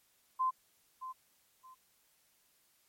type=tone with echo; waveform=sine; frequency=1035 Hz; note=C6; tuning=19 cents flat; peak=-28 dBFS; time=0.39-0.51 s; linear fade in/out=20 ms; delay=620 ms; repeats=2; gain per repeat=-12 dB; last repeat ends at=1.75 s; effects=white hiss -71 dBFS RMS until 2.88 s + MP3 64 kbps